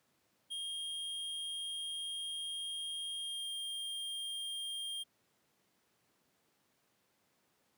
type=tone with pitch glide; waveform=square; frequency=3231 to 3209 Hz; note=G#7 to G7; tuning=-48 to +40 cents; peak=-39 dBFS; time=0.5-5.04 s; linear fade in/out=20 ms; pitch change=-12 cents; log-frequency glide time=3.18-3.48 s; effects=pink hiss -75 dBFS RMS until 7.77 s + high-pass 150 Hz 12 dB/octave